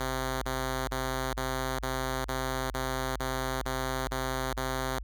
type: tone bursts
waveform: 5% pulse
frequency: 130.81 Hz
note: C3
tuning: in tune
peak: -19 dBFS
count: 11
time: 0-4.99 s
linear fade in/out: 2 ms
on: 420 ms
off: 37 ms
effects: added 50 Hz sine -37 dBFS peak until 5.03 s